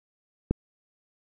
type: click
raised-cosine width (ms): 3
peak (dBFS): -10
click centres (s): 0.51
effects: none